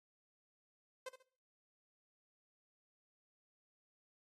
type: tone with echo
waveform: sawtooth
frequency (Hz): 517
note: C5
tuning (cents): -21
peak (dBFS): -39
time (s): 1.06-1.09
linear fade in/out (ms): 5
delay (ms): 69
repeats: 2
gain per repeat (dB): -11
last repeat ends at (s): 1.228
effects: noise-tail reverb RT60 0.5 s tail -21 dB re dry + AAC 32 kbps